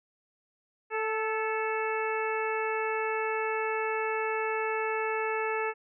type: harmonic tone with a mistuned harmonic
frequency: 440 Hz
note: A4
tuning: in tune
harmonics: 1 / 2 / 3 / 4 / 5 / 6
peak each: -31 / -34 / -36 / -37 / -38 / -39 dBFS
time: 0.9-5.74 s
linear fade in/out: 50 ms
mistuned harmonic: 4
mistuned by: -30 cents
effects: none